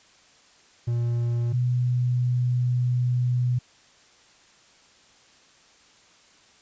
triangle / sine tone pair in turn, 118.8 / 123.81 Hz, A#2 / B2, +33 / +5 cents, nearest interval minor second, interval 72 cents, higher second, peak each -20 dBFS, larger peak neither, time 0.87-1.53 / 1.53-3.59 s, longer second, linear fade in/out 10 ms, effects white hiss -56 dBFS RMS until 6.61 s + resampled to 16000 Hz

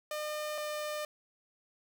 sawtooth tone pair in turn, 605 / 602.3 Hz, D#5 / D5, -49 / +44 cents, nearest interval unison, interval 7 cents, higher first, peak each -31 / -31 dBFS, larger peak neither, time 0.11-0.58 / 0.58-1.05 s, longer neither, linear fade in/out 2 ms, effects none

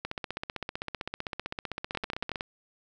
two click trains, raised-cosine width 0.3 ms, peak -16 / -17 dBFS, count 6 / 37, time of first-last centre 1.95-2.409 / 0.05-2.358 s, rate 10.9 / 15.6 Hz, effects none

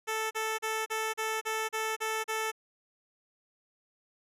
10% pulse tone bursts, 440 Hz, A4, in tune, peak -22 dBFS, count 9, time 0.07-2.518 s, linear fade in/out 20 ms, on 240 ms, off 36 ms, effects resampled to 32000 Hz

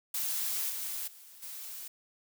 blue noise with level steps, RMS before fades -33 / -37 / -53 / -43 dBFS, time 0.14-1.88 s, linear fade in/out 5 ms, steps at 0.69 / 1.07 / 1.42 s, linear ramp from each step 10 ms, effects none

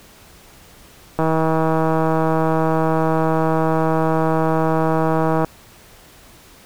click train, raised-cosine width 1 ms, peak -5 dBFS, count 682, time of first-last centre 1.19-5.446 s, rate 160 Hz, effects pink hiss -46 dBFS RMS until 6.65 s

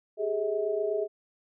sine tone cluster, 395 / 423 / 642 Hz, G4 / G#4 / E5, +13 / +32 / -46 cents, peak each -32 / -29 / -31 dBFS, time 0.17-1.08 s, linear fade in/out 50 ms, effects none

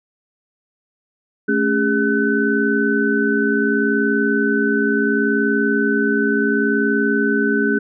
sine tone cluster, 216.7 / 277.4 / 407.7 / 1508 Hz, A3 / C#4 / G#4 / F#6, -26 / +1 / -32 / +32 cents, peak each -20 dBFS, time 1.48-7.79 s, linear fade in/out 10 ms, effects none

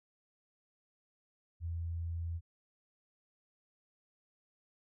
sine tone, 84 Hz, E2, 33 cents sharp, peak -35 dBFS, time 1.6-2.41 s, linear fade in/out 50 ms, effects none

